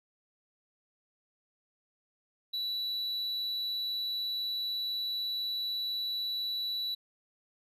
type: tone with amplitude modulation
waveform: triangle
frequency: 3942 Hz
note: B7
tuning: 4 cents flat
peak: -29 dBFS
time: 2.53-6.95 s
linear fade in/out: 10 ms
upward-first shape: sine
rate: 200 Hz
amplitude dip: 25%
effects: resampled to 32000 Hz